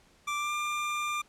25% pulse tone with pitch glide, 1174.7 to 1194.5 Hz, D6 to D6, 0 to +29 cents, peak -26 dBFS, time 0.27-1.22 s, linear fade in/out 10 ms, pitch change +29 cents, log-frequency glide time 0.37-0.53 s, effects pink hiss -62 dBFS RMS until 1.28 s + low-pass 9000 Hz 12 dB/octave

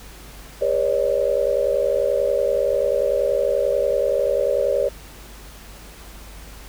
sine tone cluster, 407.1 / 486.3 / 556 / 607 Hz, G#4 / B4 / C#5 / D#5, -35 / -27 / +5 / -43 cents, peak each -26 / -23 / -20 / -24 dBFS, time 0.61-4.89 s, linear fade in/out 10 ms, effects added 50 Hz sine -41 dBFS peak until 6.68 s + pink hiss -43 dBFS RMS until 6.68 s

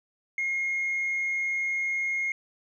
sine tone, 2146 Hz, C7, 43 cents sharp, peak -24 dBFS, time 0.38-2.32 s, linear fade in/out 2 ms, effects tanh soft clip ceiling -23 dBFS

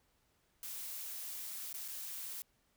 blue noise with dropouts, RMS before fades -44 dBFS, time 0.63-2.42 s, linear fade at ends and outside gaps 0 ms, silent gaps 1.728-1.742 / 1.879-1.883 s, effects pink hiss -75 dBFS RMS until 2.76 s

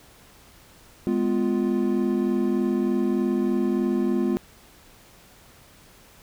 triangle chord, F diminished, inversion first, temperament equal with one note detuned, 207.7 / 251 / 349.2 Hz, Ab3 / Cb4 / F4, 0 / +28 / 0 cents, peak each -23 dBFS, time 1.07-4.37 s, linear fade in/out 0 ms, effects pink hiss -52 dBFS RMS until 6.22 s

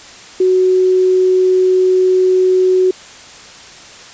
sine tone, 370.8 Hz, F#4, 4 cents sharp, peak -8 dBFS, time 0.4-2.91 s, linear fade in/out 5 ms, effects white hiss -36 dBFS RMS until 4.13 s + resampled to 16000 Hz

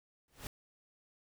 pink noise with exponential growth, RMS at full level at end -40 dBFS, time 0.28-0.47 s, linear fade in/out 1 ms, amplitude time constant 41 ms, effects none

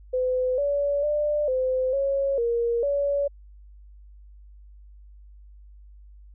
sine tone with pitch steps, 508 / 571 / 594 / 515 / 551 / 469.5 / 567 Hz, B4 / D5 / D5 / C5 / C#5 / A#4 / C#5, +49 / -49 / +20 / -28 / -11 / +12 / +39 cents, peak -21 dBFS, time 0.13-3.28 s, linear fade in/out 10 ms, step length 450 ms, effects added 50 Hz sine -45 dBFS peak until 6.34 s

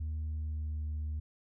sine tone with pitch glide, 77.78 to 76.27 Hz, D#2 to D#2, 0 to -34 cents, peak -31 dBFS, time 0-1.2 s, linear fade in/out 10 ms, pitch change -34 cents, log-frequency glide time 0.16-0.9 s, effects tanh soft clip ceiling -32 dBFS

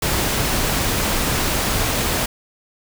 pink noise, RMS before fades -20 dBFS, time 0.02-2.26 s, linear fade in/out 5 ms, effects none

